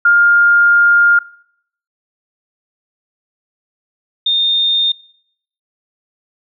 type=tone pair in turn; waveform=sine; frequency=1408 / 3646 Hz; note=F6 / A#7; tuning=+14 / -39 cents; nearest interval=octave + major third; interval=1647 cents; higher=second; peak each=-6 / -11 dBFS; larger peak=first; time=0.05-1.19 / 4.26-4.92 s; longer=first; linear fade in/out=5 ms; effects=noise-tail reverb RT60 0.7 s tail -22 dB re dry